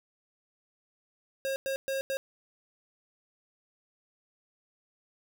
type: tone bursts at uneven times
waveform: square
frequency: 539 Hz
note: C#5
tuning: 49 cents flat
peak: -30 dBFS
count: 4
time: 1.45-1.56 / 1.66-1.76 / 1.88-2.01 / 2.1-2.17 s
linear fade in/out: 0 ms
effects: none